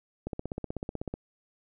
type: click train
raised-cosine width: 2 ms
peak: -20 dBFS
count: 15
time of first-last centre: 0.27-1.14 s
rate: 16.1 Hz
effects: none